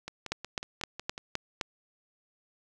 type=two click trains; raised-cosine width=0.2 ms; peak=-13 / -21 dBFS; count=6 / 7; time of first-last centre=0.32-1.612 / 0.08-1.179 s; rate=3.87 / 5.46 Hz; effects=none